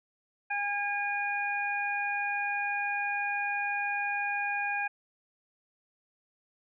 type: harmonic tone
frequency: 814 Hz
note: G#5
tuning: 35 cents flat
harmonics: 1 / 2 / 3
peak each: -33 / -33 / -33 dBFS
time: 0.5-4.88 s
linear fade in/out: 10 ms
effects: none